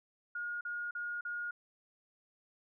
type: tone bursts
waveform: sine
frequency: 1431 Hz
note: F6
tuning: 42 cents sharp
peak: -36 dBFS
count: 4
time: 0.35-1.51 s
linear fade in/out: 5 ms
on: 260 ms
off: 40 ms
effects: none